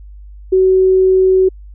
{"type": "tone", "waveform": "sine", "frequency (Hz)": 375.8, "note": "F#4", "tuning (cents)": 27, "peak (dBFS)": -7, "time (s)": [0.52, 1.49], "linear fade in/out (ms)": 10, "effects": ["added 50 Hz sine -32 dBFS peak until 1.74 s"]}